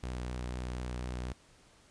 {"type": "tone with vibrato", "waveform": "sawtooth", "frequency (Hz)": 61.74, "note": "B1", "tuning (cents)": 0, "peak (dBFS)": -32, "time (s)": [0.03, 1.33], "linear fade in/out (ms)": 5, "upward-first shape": "triangle", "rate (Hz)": 4.1, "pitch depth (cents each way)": 19, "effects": ["pink hiss -62 dBFS RMS until 1.9 s", "resampled to 22050 Hz"]}